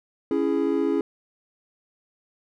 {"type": "chord", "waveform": "triangle", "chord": "C# minor", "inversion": "none", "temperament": "just", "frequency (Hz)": [277.2, 332.6, 415.8], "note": ["C#4", "E4", "G#4"], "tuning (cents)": [0, 16, 2], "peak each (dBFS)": -23, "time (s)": [0.31, 1.01], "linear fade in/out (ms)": 2, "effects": []}